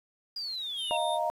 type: exponential sweep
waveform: sine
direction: down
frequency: 4907 to 2689 Hz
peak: -33 dBFS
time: 0.36-0.97 s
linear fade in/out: 5 ms
type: tone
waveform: square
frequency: 3638 Hz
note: A#7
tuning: 43 cents flat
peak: -36 dBFS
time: 0.75-1.19 s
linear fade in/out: 50 ms
type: chord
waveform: sine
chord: Eb suspended second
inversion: none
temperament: equal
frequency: 622.3 / 698.5 / 932.3 Hz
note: Eb5 / F5 / Bb5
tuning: 0 / 0 / 0 cents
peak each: -31 dBFS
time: 0.91-1.3 s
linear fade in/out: 0 ms
effects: resampled to 32000 Hz + 9-bit

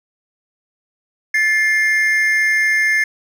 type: tone pair together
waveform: triangle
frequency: 1747.7 / 2114 Hz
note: A6 / C7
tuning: -12 / +17 cents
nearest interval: minor third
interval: 329 cents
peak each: -14 dBFS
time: 1.34-3.04 s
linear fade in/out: 5 ms
effects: none

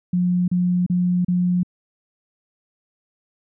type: tone bursts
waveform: sine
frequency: 178.7 Hz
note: F3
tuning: 40 cents sharp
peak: -16 dBFS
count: 4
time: 0.13-1.632 s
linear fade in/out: 5 ms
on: 350 ms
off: 34 ms
effects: none

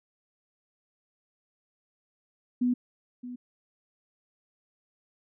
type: tone with echo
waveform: sine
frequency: 246.9 Hz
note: B3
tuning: in tune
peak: -22 dBFS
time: 2.61-2.74 s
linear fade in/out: 10 ms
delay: 620 ms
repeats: 1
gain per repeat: -14 dB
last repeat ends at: 3.36 s
effects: none

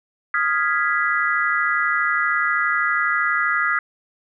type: chord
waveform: sine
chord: F half-diminished seventh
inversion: third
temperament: equal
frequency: 1244.5 / 1396.9 / 1661.2 / 1975.5 Hz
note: Eb6 / F6 / Ab6 / Cb7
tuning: 0 / 0 / 0 / 0 cents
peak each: -23 dBFS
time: 0.34-3.79 s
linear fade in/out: 2 ms
effects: none

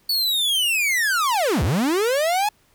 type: linear two-way sweep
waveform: 45% pulse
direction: down then up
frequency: 4500 to 63.8 to 859 Hz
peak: -18 dBFS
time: 0.09-2.49 s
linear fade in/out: 5 ms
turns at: 1.63 s
effects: pink hiss -60 dBFS RMS until 2.74 s

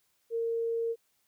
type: tone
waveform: sine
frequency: 460 Hz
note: A#4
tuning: 23 cents flat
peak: -28 dBFS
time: 0.3-0.96 s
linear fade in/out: 50 ms
effects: white hiss -73 dBFS RMS until 1.27 s

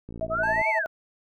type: click train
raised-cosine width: 3 ms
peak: -26 dBFS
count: 31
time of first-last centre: 0.09-0.614 s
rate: 57.3 Hz
type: tone with tremolo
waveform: sine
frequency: 646 Hz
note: E5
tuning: 35 cents flat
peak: -24 dBFS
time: 0.21-0.86 s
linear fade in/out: 0 ms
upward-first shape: sine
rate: 11 Hz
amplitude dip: 100%
type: exponential two-way sweep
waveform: sine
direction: up then down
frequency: 1237 to 2315 to 1417 Hz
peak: -24 dBFS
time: 0.3-0.87 s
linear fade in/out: 50 ms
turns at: 0.69 s
type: tone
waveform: triangle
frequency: 880 Hz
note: A5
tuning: in tune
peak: -24 dBFS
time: 0.43-0.79 s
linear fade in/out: 5 ms
effects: none

